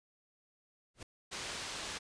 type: noise with exponential growth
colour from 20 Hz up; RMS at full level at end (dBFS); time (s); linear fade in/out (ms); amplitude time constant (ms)
pink; -40; 0.94-1.03; 5; 18
type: low-pass noise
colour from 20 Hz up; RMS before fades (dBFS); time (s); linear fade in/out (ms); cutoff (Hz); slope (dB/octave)
white; -42; 1.31-1.99; 20; 5600; 12
effects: resampled to 22050 Hz